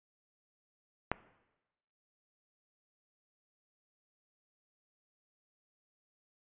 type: click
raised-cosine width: 0.5 ms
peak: -14 dBFS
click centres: 1.116 s
effects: noise-tail reverb RT60 1.0 s tail -18 dB re dry + resampled to 8000 Hz